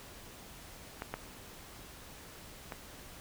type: clicks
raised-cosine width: 0.5 ms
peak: -22 / -20 / -24 dBFS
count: 3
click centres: 1.021 / 1.14 / 2.722 s
effects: pink hiss -51 dBFS RMS until 3.2 s